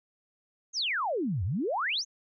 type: exponential two-way sweep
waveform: sine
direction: down then up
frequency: 6760 to 81.7 to 6760 Hz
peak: -27 dBFS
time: 0.73-2.05 s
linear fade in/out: 50 ms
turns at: 1.44 s
effects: none